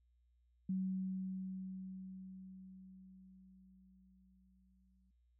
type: tone with exponential decay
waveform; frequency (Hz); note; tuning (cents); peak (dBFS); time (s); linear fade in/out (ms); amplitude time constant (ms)
sine; 188.2; F#3; +30; -34; 0.69-5.11; 5; 960
effects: added 60 Hz sine -70 dBFS peak until 5.39 s